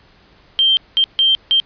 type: tone bursts at uneven times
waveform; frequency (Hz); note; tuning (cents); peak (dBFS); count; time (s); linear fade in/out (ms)
sine; 3148; G7; +7; -10; 4; 0.59-0.77 / 0.97-1.04 / 1.19-1.35 / 1.51-1.6; 0
effects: pink hiss -50 dBFS RMS until 1.65 s + resampled to 11025 Hz

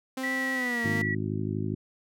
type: tone with pitch glide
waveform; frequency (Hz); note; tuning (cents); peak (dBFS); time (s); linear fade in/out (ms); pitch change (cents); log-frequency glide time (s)
sawtooth; 261.6 to 230.4; C4 to A#3; 0 to -20; -27; 0.17-1.02; 5; -220; 0.54-0.84
type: tone with vibrato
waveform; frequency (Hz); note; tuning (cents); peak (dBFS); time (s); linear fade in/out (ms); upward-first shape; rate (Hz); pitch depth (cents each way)
sine; 1942; B6; -30; -28; 0.23-1.15; 10; triangle; 2.9; 17
type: harmonic tone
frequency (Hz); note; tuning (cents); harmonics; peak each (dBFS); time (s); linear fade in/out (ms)
52.2; G#1; +10; 2 / 3 / 4 / 5 / 6 / 7; -32 / -34 / -35 / -36 / -37 / -37; 0.84-1.75; 10
effects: none

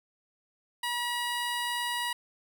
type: tone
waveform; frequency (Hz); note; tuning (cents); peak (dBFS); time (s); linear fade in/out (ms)
15% pulse; 963; B5; -44; -23; 0.83-2.13; 5
effects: none

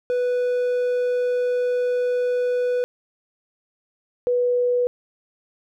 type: tone pair in turn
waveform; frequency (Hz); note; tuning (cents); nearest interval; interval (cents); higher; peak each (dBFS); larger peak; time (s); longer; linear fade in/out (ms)
triangle / sine; 493.9 / 490.8; B4 / B4; 0 / -11; unison; 11; first; -17; neither; 0.1-2.84 / 4.27-4.87; first; 0
effects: none

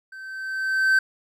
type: tone with level ramp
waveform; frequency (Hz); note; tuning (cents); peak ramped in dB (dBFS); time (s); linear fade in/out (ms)
triangle; 1546; G6; -24; -36 to -12; 0.12-0.99; 5
effects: none

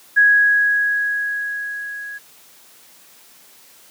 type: tone with level ramp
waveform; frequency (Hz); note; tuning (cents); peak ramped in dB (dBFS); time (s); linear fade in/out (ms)
sine; 1661.2; G#6; 0; -8 to -29; 0.16-2.19; 20
effects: white hiss -48 dBFS RMS until 3.9 s + high-pass 150 Hz 12 dB/octave

